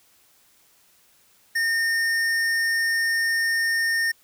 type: tone with hard clipping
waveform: sine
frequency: 1826 Hz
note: A#6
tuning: 36 cents flat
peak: -22 dBFS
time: 1.55-4.12 s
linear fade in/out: 10 ms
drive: 13 dB
effects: white hiss -59 dBFS RMS until 4.23 s